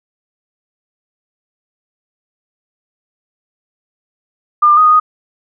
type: tone with pitch steps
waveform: sine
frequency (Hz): 1204 / 1195 / 1247 / 1234 / 1244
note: D6 / D6 / D#6 / D#6 / D#6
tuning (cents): +43 / +30 / +3 / -15 / -1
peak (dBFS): -5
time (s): 4.62-5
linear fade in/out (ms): 10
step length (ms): 76
effects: none